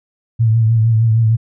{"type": "tone with vibrato", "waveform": "sine", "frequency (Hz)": 112.7, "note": "A2", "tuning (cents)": 42, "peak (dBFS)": -9, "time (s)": [0.39, 1.37], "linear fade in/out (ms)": 20, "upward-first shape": "triangle", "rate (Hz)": 6.5, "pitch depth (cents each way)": 60, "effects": []}